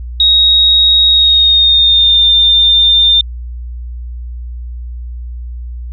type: tone with pitch glide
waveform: sine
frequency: 3775 to 3605 Hz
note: A#7 to A7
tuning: +21 to +41 cents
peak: -5 dBFS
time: 0.2-3.21 s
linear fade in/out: 2 ms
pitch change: -80 cents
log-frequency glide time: 1.08-2.24 s
effects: added 60 Hz sine -21 dBFS peak until 5.92 s